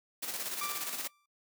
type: noise with tremolo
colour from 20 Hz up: white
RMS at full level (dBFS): -36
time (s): 0.22-1.08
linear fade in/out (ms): 10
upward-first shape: square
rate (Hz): 17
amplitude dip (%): 45
type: tone with exponential decay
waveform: sawtooth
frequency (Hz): 1174.7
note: D6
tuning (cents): 0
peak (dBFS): -30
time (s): 0.61-1.26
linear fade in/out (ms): 5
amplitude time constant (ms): 140
effects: noise-tail reverb RT60 0.1 s tail -20 dB re dry + high-pass 200 Hz 12 dB/octave